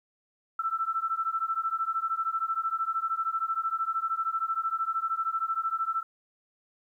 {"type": "beating tone pair", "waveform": "sine", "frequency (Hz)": [1323, 1336], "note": ["E6", "E6"], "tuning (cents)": [6, 23], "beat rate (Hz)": 13, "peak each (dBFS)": -30, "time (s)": [0.59, 6.03], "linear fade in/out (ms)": 5, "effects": ["11-bit"]}